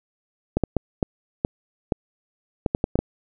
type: clicks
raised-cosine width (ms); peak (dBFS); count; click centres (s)
2; -6; 11; 0.57 / 0.637 / 0.767 / 1.028 / 1.449 / 1.922 / 2.662 / 2.749 / 2.841 / 2.956 / 2.99
effects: none